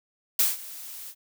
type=noise with ADSR envelope; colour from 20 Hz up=blue; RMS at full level=-20 dBFS; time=0.39-1.15 s; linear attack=4 ms; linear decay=170 ms; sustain=-20 dB; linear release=62 ms; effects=none